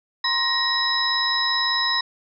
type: tone cluster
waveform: sine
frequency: 954 / 1052 / 1879 / 3905 / 5140 Hz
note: A#5 / C6 / A#6 / B7 / E8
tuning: +40 / +9 / +13 / -20 / -45 cents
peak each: -32 / -27 / -25 / -23 / -26 dBFS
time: 0.24-2.01 s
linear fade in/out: 5 ms
effects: none